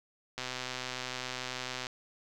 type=click train; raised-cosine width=0.2 ms; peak=-19 dBFS; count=190; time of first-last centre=0.38-1.868 s; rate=127 Hz; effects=none